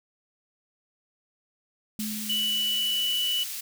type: high-pass noise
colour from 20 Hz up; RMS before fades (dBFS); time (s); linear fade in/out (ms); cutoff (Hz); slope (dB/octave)
white; -35; 1.99-3.61; 10; 2400; 12
type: tone with exponential decay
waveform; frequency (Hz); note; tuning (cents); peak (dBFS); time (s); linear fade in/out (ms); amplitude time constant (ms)
sine; 214; A3; -48; -29; 1.99-3.51; 0; 330
type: tone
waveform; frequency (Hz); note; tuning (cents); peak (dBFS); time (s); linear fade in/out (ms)
sine; 2962; F#7; +1; -24; 2.29-3.44; 10
effects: none